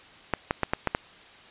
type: clicks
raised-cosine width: 0.5 ms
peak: -8 dBFS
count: 6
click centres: 0.337 / 0.509 / 0.633 / 0.735 / 0.873 / 0.949 s
effects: white hiss -50 dBFS RMS until 1.5 s + resampled to 8000 Hz